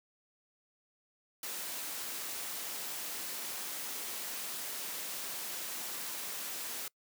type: noise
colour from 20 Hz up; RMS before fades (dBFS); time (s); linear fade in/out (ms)
white; -40; 1.43-6.88; 2
effects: noise-tail reverb RT60 0.1 s tail -25 dB re dry + high-pass 200 Hz 12 dB/octave